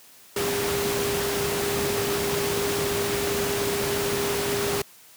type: tone in noise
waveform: sine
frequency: 403.9 Hz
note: G#4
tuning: 48 cents flat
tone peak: -26 dBFS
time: 0.36-4.82 s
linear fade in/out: 5 ms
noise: pink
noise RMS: -27 dBFS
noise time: 0.36-4.82 s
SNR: -2 dB
effects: white hiss -51 dBFS RMS until 5.16 s + high-pass 100 Hz 12 dB/octave